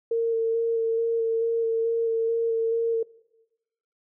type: tone with vibrato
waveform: sine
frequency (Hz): 456.6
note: A#4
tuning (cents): -36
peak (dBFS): -21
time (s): 0.11-3.03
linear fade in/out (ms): 5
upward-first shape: square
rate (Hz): 2.3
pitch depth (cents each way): 12
effects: noise-tail reverb RT60 1.0 s tail -21 dB re dry